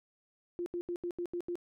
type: tone bursts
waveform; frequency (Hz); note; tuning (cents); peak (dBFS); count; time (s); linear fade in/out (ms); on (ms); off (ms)
sine; 349.2; F4; 0; -33; 7; 0.59-1.555; 0; 71; 78
effects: none